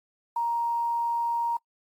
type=tone with quantisation; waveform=sine; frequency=937 Hz; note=A#5; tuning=9 cents sharp; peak=-24 dBFS; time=0.36-1.57 s; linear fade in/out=5 ms; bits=9; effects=noise-tail reverb RT60 0.1 s tail -24 dB re dry + AAC 64 kbps